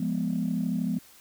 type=chord; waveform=sine; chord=F diminished; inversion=none; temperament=equal; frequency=174.61 / 207.7 / 246.9 Hz; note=F3 / Ab3 / Cb4; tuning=0 / 0 / 0 cents; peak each=-29 dBFS; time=0-0.99 s; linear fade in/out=5 ms; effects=tanh soft clip ceiling -18 dBFS + white hiss -54 dBFS RMS until 1.2 s